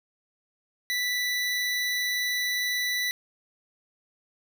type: tone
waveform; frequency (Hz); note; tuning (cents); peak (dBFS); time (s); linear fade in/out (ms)
25% pulse; 1975.5; B6; 0; -22; 0.9-3.11; 0
effects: none